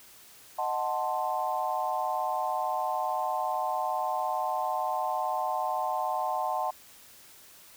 sine chord, D# diminished seventh, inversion none, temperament equal, 622.3 / 740 / 880 / 1046.5 Hz, D#5 / F#5 / A5 / C6, 0 / 0 / 0 / 0 cents, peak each -35 / -31 / -32 / -34 dBFS, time 0.58-6.71 s, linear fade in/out 10 ms, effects white hiss -53 dBFS RMS until 7.76 s

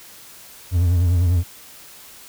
triangle tone with vibrato, 87.9 Hz, F2, 12 cents sharp, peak -12 dBFS, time 0.71-1.44 s, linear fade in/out 50 ms, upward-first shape sine, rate 10 Hz, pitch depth 69 cents each way, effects white hiss -43 dBFS RMS until 2.28 s

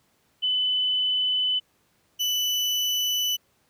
sine / 35% pulse tone pair in turn, 3009 / 2983 Hz, F#7 / F#7, +28 / +13 cents, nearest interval unison, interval 15 cents, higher first, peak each -21 dBFS, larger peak neither, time 0.42-1.6 / 2.19-3.37 s, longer neither, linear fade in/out 20 ms, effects pink hiss -66 dBFS RMS until 3.69 s + high-pass 80 Hz 12 dB/octave

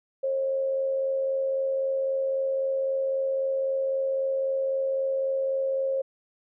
sine tone with amplitude modulation, 537 Hz, C5, 45 cents sharp, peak -22 dBFS, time 0.23-6.02 s, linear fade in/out 10 ms, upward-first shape sine, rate 83.8 Hz, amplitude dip 35%, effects none

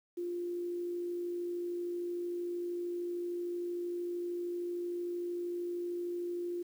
sine tone with amplitude modulation, 349.9 Hz, F4, 3 cents sharp, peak -33 dBFS, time 0.17-6.63 s, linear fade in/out 10 ms, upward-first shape sine, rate 53.1 Hz, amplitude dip 25%, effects 10-bit

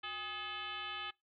sine tone with frequency modulation, 2152 Hz, C7, 48 cents sharp, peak -39 dBFS, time 0.03-1.11 s, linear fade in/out 10 ms, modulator 447 Hz, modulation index 2.9, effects noise-tail reverb RT60 0.2 s tail -23 dB re dry + AAC 64 kbps

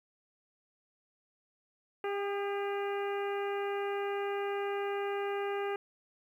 harmonic tone with a mistuned harmonic, 401.2 Hz, G4, 40 cents sharp, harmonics 1 / 2 / 3 / 4 / 5 / 6 / 7, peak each -33 / -39 / -43 / -45 / -47 / -49 / -50 dBFS, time 2.04-5.76 s, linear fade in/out 2 ms, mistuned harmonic 3, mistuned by +25 cents, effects 11-bit

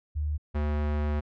sine / square tone pair in turn, 75 / 74.35 Hz, D2 / D2, +37 / +22 cents, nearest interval unison, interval 15 cents, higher first, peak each -26 dBFS, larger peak neither, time 0.15-0.38 / 0.54-1.21 s, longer second, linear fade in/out 20 ms, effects low-pass 2000 Hz 12 dB/octave

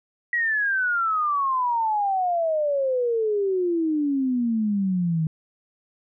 sine exponential sweep, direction down, 1933 to 155.56 Hz, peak -20 dBFS, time 0.33-5.27 s, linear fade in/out 2 ms, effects none

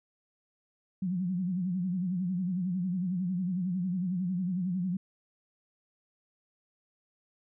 sine tone with vibrato, 181.8 Hz, F#3, 30 cents flat, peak -28 dBFS, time 1.02-4.97 s, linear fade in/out 5 ms, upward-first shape sine, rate 11 Hz, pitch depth 98 cents each way, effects none

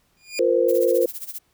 20% pulse tone with exponential growth, 2427 Hz, D#7, 44 cents flat, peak -19 dBFS, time 0.17-0.39 s, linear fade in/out 0 ms, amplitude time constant 47 ms
sine chord, F suspended fourth, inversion none, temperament equal with one note detuned, 349.2 / 466.2 / 516.3 Hz, F4 / Bb4 / C5, 0 / 0 / -23 cents, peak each -22 / -20 / -19 dBFS, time 0.39-1.06 s, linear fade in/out 5 ms
violet noise with tremolo, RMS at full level -31 dBFS, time 0.68-1.39 s, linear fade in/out 10 ms, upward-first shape sine, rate 15 Hz, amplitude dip 85%
effects pink hiss -65 dBFS RMS until 1.53 s

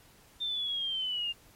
sine linear sweep, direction down, 3606 to 2787 Hz, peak -30 dBFS, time 0.4-1.33 s, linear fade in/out 20 ms, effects pink hiss -59 dBFS RMS until 1.55 s + MP3 64 kbps

